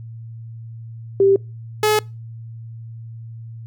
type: tone pair in turn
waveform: sine / sawtooth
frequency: 392 / 426.2 Hz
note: G4 / G#4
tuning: 0 / +45 cents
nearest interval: minor second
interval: 145 cents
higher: second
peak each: -10 dBFS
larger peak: neither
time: 1.2-1.36 / 1.83-1.99 s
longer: neither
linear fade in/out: 2 ms
effects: noise-tail reverb RT60 0.3 s tail -26 dB re dry + added 114 Hz sine -32 dBFS peak until 3.66 s